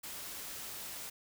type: noise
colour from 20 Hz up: white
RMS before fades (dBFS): -44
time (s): 0.03-1.1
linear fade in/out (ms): 10
effects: none